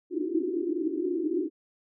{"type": "band-pass noise", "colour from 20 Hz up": "white", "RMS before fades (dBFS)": -29, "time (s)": [0.1, 1.5], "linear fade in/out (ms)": 50, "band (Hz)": [290, 370], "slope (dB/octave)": 96, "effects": []}